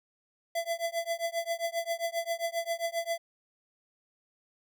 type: tone with tremolo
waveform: square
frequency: 673 Hz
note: E5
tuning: 36 cents sharp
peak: -27 dBFS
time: 0.55-3.18 s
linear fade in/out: 5 ms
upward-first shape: triangle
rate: 7.5 Hz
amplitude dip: 100%
effects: none